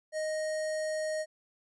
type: tone with notch filter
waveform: square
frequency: 622.3 Hz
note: D#5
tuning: in tune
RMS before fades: -33 dBFS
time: 0.12-1.26 s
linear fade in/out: 50 ms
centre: 3200 Hz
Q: 1.7
effects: resampled to 24000 Hz